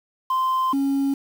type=tone pair in turn; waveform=sine; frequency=1040 / 275.5 Hz; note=C6 / C#4; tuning=-11 / -11 cents; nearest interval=octave + major seventh; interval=2300 cents; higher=first; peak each=-16 dBFS; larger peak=neither; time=0.3-0.73 / 0.73-1.14 s; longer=first; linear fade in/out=5 ms; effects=tanh soft clip ceiling -18 dBFS + 7-bit